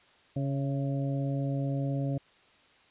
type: harmonic tone with a mistuned harmonic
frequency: 138.59 Hz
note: C#3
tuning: in tune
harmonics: 1 / 2 / 3 / 4 / 5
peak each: -29 / -34 / -46 / -39 / -44 dBFS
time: 0.36-2.18 s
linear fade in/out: 5 ms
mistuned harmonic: 5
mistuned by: -40 cents
effects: white hiss -61 dBFS RMS until 2.9 s + resampled to 8000 Hz